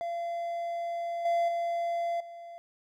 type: tone with level steps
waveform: triangle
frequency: 684 Hz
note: F5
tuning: 36 cents flat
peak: -29 / -22 / -26 / -40 dBFS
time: 0.01-2.58 s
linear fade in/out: 0 ms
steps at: 1.25 / 1.48 / 2.2 s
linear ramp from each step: 5 ms
effects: none